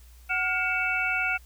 sine tone cluster, 745 / 1423 / 2246 / 2651 Hz, F#5 / F6 / C#7 / E7, +12 / +32 / +22 / +9 cents, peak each -33 / -28 / -29 / -29 dBFS, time 0.29-1.38 s, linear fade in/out 20 ms, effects added 60 Hz sine -48 dBFS peak until 1.45 s + white hiss -59 dBFS RMS until 1.45 s

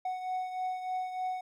triangle beating tone pair, 740 / 743.3 Hz, F#5 / F#5, 0 / +8 cents, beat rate 3.3 Hz, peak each -31 / -39 dBFS, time 0.05-1.41 s, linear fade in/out 5 ms, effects none

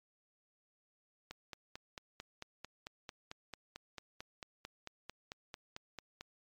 click train, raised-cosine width 0.2 ms, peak -27 dBFS, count 23, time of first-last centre 1.31-6.21 s, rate 4.49 Hz, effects MP3 96 kbps

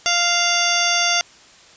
harmonic tone with a mistuned harmonic, 697 Hz, F5, 4 cents flat, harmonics 1 / 2 / 3 / 4 / 5 / 7 / 8 / 9, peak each -24 / -24 / -24 / -24 / -24 / -24 / -24 / -24 dBFS, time 0.06-1.21 s, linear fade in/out 0 ms, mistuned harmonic 7, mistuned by -79 cents, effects white hiss -47 dBFS RMS until 1.76 s + resampled to 16000 Hz

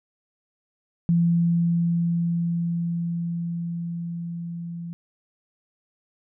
sine tone with level ramp, 170 Hz, F3, 46 cents flat, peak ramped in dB -16 to -31 dBFS, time 1.09-4.93 s, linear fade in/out 0 ms, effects none

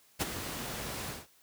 pink noise with ADSR envelope, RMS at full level -28 dBFS, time 0.19-1.27 s, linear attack 27 ms, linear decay 21 ms, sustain -10 dB, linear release 190 ms, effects white hiss -64 dBFS RMS until 1.42 s + high-pass 60 Hz 12 dB/octave

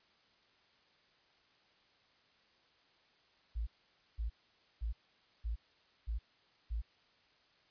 sine tone bursts, 55.6 Hz, A1, 19 cents sharp, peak -34 dBFS, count 6, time 3.55-6.82 s, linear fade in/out 20 ms, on 120 ms, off 510 ms, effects white hiss -69 dBFS RMS until 7.7 s + resampled to 11025 Hz

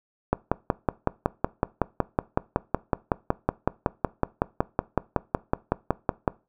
click train, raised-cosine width 1 ms, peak -6 dBFS, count 33, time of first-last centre 0.33-6.278 s, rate 5.38 Hz, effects noise-tail reverb RT60 0.3 s tail -21 dB re dry

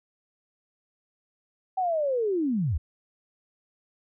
sine linear sweep, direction down, 770 to 60.3 Hz, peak -23 dBFS, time 1.77-2.78 s, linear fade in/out 10 ms, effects none

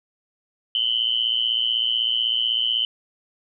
sine tone with amplitude modulation, 3032 Hz, F#7, 42 cents sharp, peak -15 dBFS, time 0.75-2.85 s, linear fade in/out 2 ms, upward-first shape sine, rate 116 Hz, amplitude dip 95%, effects none

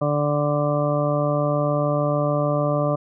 harmonic tone, 146.83 Hz, D3, in tune, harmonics 1 / 2 / 3 / 4 / 5 / 7 / 8, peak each -23 / -27 / -31 / -22 / -32 / -33 / -29 dBFS, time 0.01-2.96 s, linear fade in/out 10 ms, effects none

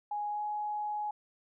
sine tone with pitch glide, 830.6 to 838.8 Hz, G#5 to G#5, 0 to +17 cents, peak -32 dBFS, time 0.11-1.11 s, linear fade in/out 5 ms, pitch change +17 cents, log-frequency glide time 0.29-0.42 s, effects none

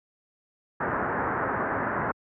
white low-pass noise, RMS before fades -28 dBFS, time 0.8-2.12 s, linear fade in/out 10 ms, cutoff 1700 Hz, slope 48 dB/octave, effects high-pass 80 Hz 12 dB/octave

